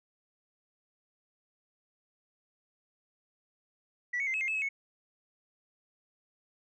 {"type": "tone with pitch steps", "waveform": "sine", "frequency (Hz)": [1955, 2219, 2081, 2577, 2116, 2605, 2569, 2202], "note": ["B6", "C#7", "C7", "E7", "C7", "E7", "E7", "C#7"], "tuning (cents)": [-18, 1, -10, -40, 19, -21, -45, -12], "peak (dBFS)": -28, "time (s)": [4.13, 4.69], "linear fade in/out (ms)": 10, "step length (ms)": 70, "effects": ["tanh soft clip ceiling -26 dBFS"]}